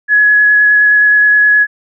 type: tone with vibrato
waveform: sine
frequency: 1687 Hz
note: G#6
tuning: 27 cents sharp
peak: -5 dBFS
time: 0.08-1.67 s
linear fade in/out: 50 ms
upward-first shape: square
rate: 9.6 Hz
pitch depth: 9 cents each way
effects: none